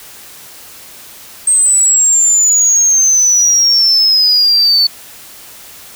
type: exponential sweep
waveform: sine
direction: down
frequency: 8360 to 4459 Hz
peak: -5 dBFS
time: 1.47-4.87 s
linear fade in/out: 5 ms
effects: tanh soft clip ceiling -4 dBFS + white hiss -35 dBFS RMS until 5.95 s